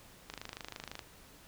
click train, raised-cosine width 0.2 ms, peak -24 dBFS, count 19, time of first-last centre 0.3-0.992 s, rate 26 Hz, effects pink hiss -57 dBFS RMS until 1.47 s

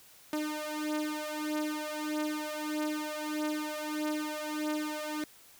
sawtooth beating tone pair, 303 / 304.6 Hz, D#4 / D#4, -46 / -37 cents, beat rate 1.6 Hz, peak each -31 / -32 dBFS, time 0.33-5.24 s, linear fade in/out 2 ms, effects white hiss -57 dBFS RMS until 5.59 s

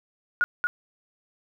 sine tone with echo, 1439 Hz, F#6, 49 cents flat, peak -18 dBFS, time 0.41-0.44 s, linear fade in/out 0 ms, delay 230 ms, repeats 1, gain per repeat -3 dB, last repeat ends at 0.67 s, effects 10-bit

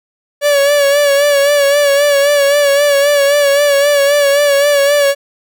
45% pulse tone with vibrato, 570 Hz, C#5, 48 cents sharp, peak -8 dBFS, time 0.41-5.15 s, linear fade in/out 50 ms, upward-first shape sine, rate 3.8 Hz, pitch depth 45 cents each way, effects none

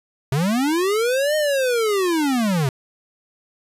square linear two-way sweep, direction up then down, 126.2 to 620 to 126.2 Hz, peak -18 dBFS, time 0.32-2.69 s, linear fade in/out 2 ms, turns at 1.36 s, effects resampled to 32000 Hz

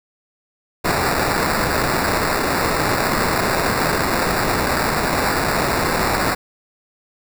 violet noise with sample-and-hold, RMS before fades -19 dBFS, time 0.84-6.35 s, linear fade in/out 10 ms, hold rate 3150 Hz, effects none

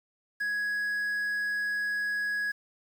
triangle tone, 1668 Hz, G#6, 7 cents sharp, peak -26 dBFS, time 0.4-2.52 s, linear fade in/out 10 ms, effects 9-bit

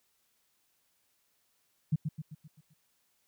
sine tone with echo, 153.5 Hz, D#3, 23 cents flat, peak -23 dBFS, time 1.92-1.96 s, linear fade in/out 10 ms, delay 130 ms, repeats 6, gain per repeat -6 dB, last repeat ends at 2.74 s, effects white hiss -74 dBFS RMS until 3.27 s

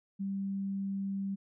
sine tone, 196 Hz, G3, in tune, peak -32 dBFS, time 0.19-1.36 s, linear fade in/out 20 ms, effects none

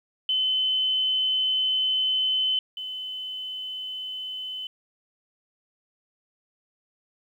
sine tone pair in turn, 3044 / 3032 Hz, F#7 / F#7, +48 / +42 cents, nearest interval unison, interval 6 cents, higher first, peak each -21 / -31 dBFS, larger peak first, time 0.29-2.59 / 2.77-4.67 s, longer first, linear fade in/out 2 ms, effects 10-bit

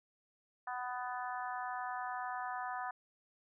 harmonic tone, 249 Hz, B3, 14 cents sharp, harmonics 3 / 4 / 5 / 6 / 7, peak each -41 / -43 / -45 / -47 / -48 dBFS, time 0.67-2.91 s, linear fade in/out 5 ms, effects none

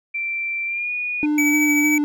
sine tone with pitch glide, 2349 to 2456 Hz, D7 to D#7, 0 to -23 cents, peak -22 dBFS, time 0.14-1.26 s, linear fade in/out 10 ms, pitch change +77 cents, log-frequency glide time 0.66-0.91 s
triangle tone with vibrato, 296.8 Hz, D4, 18 cents sharp, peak -15 dBFS, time 1.23-2.04 s, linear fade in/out 0 ms, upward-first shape square, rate 3.3 Hz, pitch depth 15 cents each way
square tone with tremolo, 2287 Hz, D7, 47 cents flat, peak -17 dBFS, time 1.38-1.98 s, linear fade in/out 2 ms, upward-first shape triangle, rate 13 Hz, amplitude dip 35%
effects none

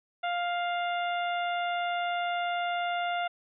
harmonic tone, 701 Hz, F5, 6 cents sharp, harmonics 1 / 2 / 3 / 4 / 5, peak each -29 / -35 / -39 / -41 / -43 dBFS, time 0.23-3.28 s, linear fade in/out 10 ms, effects none

